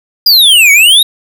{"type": "exponential two-way sweep", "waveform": "square", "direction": "down then up", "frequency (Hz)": [4972, 2200, 3858], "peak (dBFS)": -3, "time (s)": [0.26, 1.03], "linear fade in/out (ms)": 5, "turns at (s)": 0.72, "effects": []}